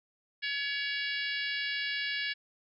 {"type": "harmonic tone with a mistuned harmonic", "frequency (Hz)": 566, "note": "C#5", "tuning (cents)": 36, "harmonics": [3, 4, 5, 6, 7, 8, 9], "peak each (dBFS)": [-35, -37, -39, -41, -42, -43, -44], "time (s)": [0.42, 2.34], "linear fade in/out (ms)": 20, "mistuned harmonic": 6, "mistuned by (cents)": -24, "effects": []}